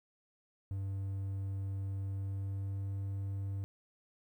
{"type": "tone with pitch glide", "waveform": "triangle", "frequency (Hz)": [97.4, 98.19], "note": ["G2", "G2"], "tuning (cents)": [-11, 3], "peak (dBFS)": -33, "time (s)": [0.71, 3.64], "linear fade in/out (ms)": 0, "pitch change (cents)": 14, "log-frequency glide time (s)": [2, 2.95], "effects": ["12-bit"]}